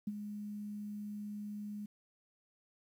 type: tone with ADSR envelope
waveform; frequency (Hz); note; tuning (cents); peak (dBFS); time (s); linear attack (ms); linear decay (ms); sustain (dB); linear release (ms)
sine; 207.7; G#3; 0; -32; 0.07-1.86; 6; 36; -8; 7
effects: 11-bit